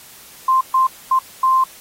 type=tone bursts at uneven times; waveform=sine; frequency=1046.5 Hz; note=C6; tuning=in tune; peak=-11 dBFS; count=4; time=0.48-0.61 / 0.74-0.87 / 1.11-1.19 / 1.43-1.64 s; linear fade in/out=5 ms; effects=white hiss -42 dBFS RMS until 1.8 s + AAC 48 kbps